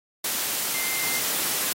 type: tone in noise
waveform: sine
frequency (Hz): 2093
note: C7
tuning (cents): 0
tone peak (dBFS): -30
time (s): 0.74-1.19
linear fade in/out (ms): 5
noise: white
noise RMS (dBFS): -26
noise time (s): 0.24-1.73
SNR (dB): -7
effects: high-pass 150 Hz 12 dB/octave + AAC 48 kbps